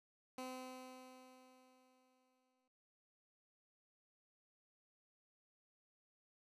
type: tone with exponential decay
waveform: 15% pulse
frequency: 256.6 Hz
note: C4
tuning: 34 cents flat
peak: -38 dBFS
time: 0.38-2.68 s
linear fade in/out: 2 ms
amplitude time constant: 500 ms
effects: noise-tail reverb RT60 0.1 s tail -23 dB re dry + resampled to 32000 Hz